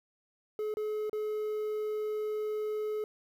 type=tone with dropouts; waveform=triangle; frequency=426.7 Hz; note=G#4; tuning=47 cents sharp; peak=-29 dBFS; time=0.59-3.04 s; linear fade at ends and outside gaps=1 ms; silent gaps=0.74-0.77 / 1.096-1.13 s; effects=10-bit